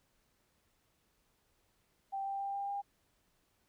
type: tone with pitch steps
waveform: sine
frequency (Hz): 783 / 788 / 793 / 798.1 / 803.2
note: G5 / G5 / G5 / G5 / G5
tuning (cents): -2 / +9 / +20 / +31 / +42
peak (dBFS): -35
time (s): 2.12-2.82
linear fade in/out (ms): 20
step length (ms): 140
effects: pink hiss -75 dBFS RMS until 3.68 s